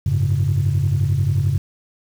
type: chord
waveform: sine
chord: F# suspended second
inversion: none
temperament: equal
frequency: 92.5 / 103.83 / 138.59 Hz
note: F#2 / G#2 / C#3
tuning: 0 / 0 / 0 cents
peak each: -19 / -19 / -18 dBFS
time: 0.06-1.58 s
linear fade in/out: 5 ms
effects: tanh soft clip ceiling -10 dBFS + 7-bit